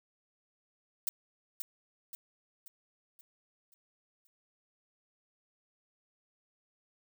violet noise with echo, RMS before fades -32 dBFS, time 1.07-1.09 s, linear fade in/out 0 ms, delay 530 ms, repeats 6, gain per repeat -6 dB, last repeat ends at 4.27 s, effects none

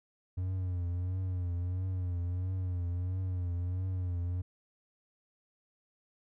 triangle tone with vibrato, 90.3 Hz, F#2, 42 cents flat, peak -29 dBFS, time 0.37-4.42 s, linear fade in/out 10 ms, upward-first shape triangle, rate 1.5 Hz, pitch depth 75 cents each way, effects none

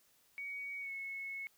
sine tone with pitch glide, 2248 to 2193 Hz, C#7 to C#7, +24 to -19 cents, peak -40 dBFS, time 0.38-1.47 s, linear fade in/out 0 ms, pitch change -43 cents, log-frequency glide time 0.8-0.91 s, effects white hiss -70 dBFS RMS until 1.57 s

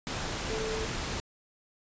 sine tone in noise, 440 Hz, A4, in tune, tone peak -33 dBFS, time 0.5-0.85 s, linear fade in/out 0 ms, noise pink, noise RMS -34 dBFS, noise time 0.07-1.2 s, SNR -2 dB, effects resampled to 16000 Hz

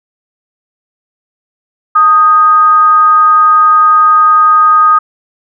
sine tone with frequency modulation, 1244.5 Hz, D#6, in tune, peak -3 dBFS, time 1.95-4.99 s, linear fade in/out 10 ms, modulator 350 Hz, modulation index 0.24, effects none

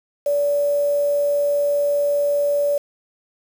sine tone with quantisation, 575 Hz, D5, 37 cents flat, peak -16 dBFS, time 0.26-2.78 s, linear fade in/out 5 ms, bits 6, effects none

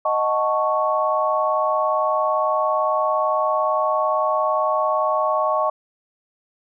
sine chord, D# half-diminished seventh, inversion none, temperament equal, 622.3 / 740 / 880 / 1108.7 Hz, D#5 / F#5 / A5 / C#6, 0 / 0 / 0 / 0 cents, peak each -21 / -27 / -26 / -21 dBFS, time 0.05-5.7 s, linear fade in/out 5 ms, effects none

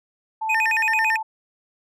sine tone with tremolo, 880 Hz, A5, in tune, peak -22 dBFS, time 0.41-1.23 s, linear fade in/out 10 ms, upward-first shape sine, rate 2 Hz, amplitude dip 35%
triangle tone with vibrato, 2126 Hz, C7, 27 cents sharp, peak -17 dBFS, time 0.49-1.17 s, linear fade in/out 10 ms, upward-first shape square, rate 9 Hz, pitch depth 280 cents each way
effects none

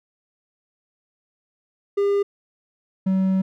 triangle tone pair in turn, 402.2 / 189.81 Hz, G4 / F#3, +44 / +44 cents, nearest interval octave + minor second, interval 1300 cents, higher first, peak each -15 dBFS, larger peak neither, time 1.97-2.23 / 3.06-3.42 s, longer second, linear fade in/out 10 ms, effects none

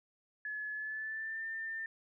sine tone with pitch glide, 1708 to 1796 Hz, G#6 to A6, +48 to +35 cents, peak -37 dBFS, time 0.45-1.86 s, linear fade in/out 2 ms, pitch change +87 cents, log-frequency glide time 0.72-1.43 s, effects none

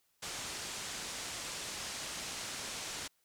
white low-pass noise, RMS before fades -42 dBFS, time 0.22-3.08 s, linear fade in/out 10 ms, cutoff 8200 Hz, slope 24 dB/octave, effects white hiss -75 dBFS RMS until 3.24 s

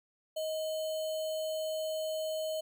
sine tone with sample-and-hold, 629 Hz, D#5, 19 cents sharp, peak -32 dBFS, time 0.36-2.61 s, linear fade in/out 10 ms, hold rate 3675 Hz, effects none

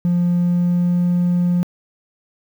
triangle tone with pitch glide, 175.1 to 176.32 Hz, F3 to F3, +5 to +17 cents, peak -11 dBFS, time 0.05-1.63 s, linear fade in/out 0 ms, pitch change +12 cents, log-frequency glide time 0.28-1.09 s, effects tanh soft clip ceiling -9 dBFS + 8-bit

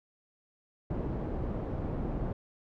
pink low-pass noise, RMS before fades -34 dBFS, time 0.9-2.33 s, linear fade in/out 5 ms, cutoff 570 Hz, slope 12 dB/octave, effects none

